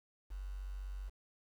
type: tone with quantisation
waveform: sine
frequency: 47.6 Hz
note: F#1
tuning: 50 cents sharp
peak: -40 dBFS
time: 0.3-1.1 s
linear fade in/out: 20 ms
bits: 10
effects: none